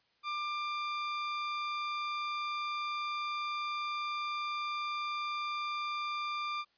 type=tone; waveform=sawtooth; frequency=1190 Hz; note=D6; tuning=22 cents sharp; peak=-30 dBFS; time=0.23-6.65 s; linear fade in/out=50 ms; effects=white hiss -72 dBFS RMS until 6.77 s + resampled to 11025 Hz